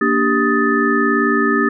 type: tone cluster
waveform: sine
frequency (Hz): 231.9 / 290.6 / 393.1 / 1255 / 1759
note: A#3 / D4 / G4 / D#6 / A6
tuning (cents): -9 / -18 / +5 / +15 / -1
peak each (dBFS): -19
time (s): 0.01-1.69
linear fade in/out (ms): 5
effects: none